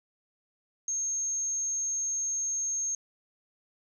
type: tone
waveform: sine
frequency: 6440 Hz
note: G8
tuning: 46 cents sharp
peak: -28 dBFS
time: 0.88-2.95 s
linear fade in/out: 2 ms
effects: none